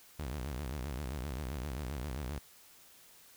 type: tone with vibrato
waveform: sawtooth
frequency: 67.9 Hz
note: C#2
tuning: 35 cents flat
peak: -33 dBFS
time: 0.19-2.39 s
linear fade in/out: 5 ms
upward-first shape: sine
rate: 7.6 Hz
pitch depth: 230 cents each way
effects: white hiss -59 dBFS RMS until 3.36 s